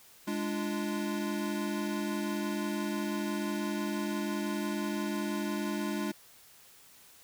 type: chord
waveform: square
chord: D diminished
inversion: second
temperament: equal with one note detuned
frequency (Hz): 207.7 / 293.7 / 344.2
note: Ab3 / D4 / F4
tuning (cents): 0 / 0 / -25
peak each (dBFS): -35 / -37 / -38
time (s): 0.27-6.12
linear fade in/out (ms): 10
effects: white hiss -57 dBFS RMS until 7.23 s